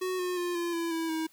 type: tone with pitch steps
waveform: square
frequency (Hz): 369.9 / 361 / 352.4 / 343.9 / 335.7 / 327.6 / 319.8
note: F#4 / F#4 / F4 / F4 / E4 / E4 / D#4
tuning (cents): 0 / -43 / +16 / -27 / +32 / -11 / +48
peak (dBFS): -30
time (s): 0.01-1.27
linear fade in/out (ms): 10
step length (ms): 180
effects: white hiss -62 dBFS RMS until 1.32 s